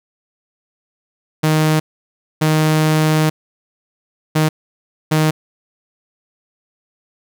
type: tone bursts at uneven times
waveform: sawtooth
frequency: 155.7 Hz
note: D#3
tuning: 2 cents sharp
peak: -8 dBFS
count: 4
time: 1.43-1.8 / 2.41-3.3 / 4.35-4.49 / 5.11-5.31 s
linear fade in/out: 10 ms
effects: none